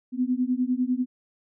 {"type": "beating tone pair", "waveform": "sine", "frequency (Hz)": [246.9, 256.9], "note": ["B3", "C4"], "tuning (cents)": [0, -32], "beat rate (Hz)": 10, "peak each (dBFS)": -25, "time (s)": [0.12, 1.06], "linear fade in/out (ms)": 50, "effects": []}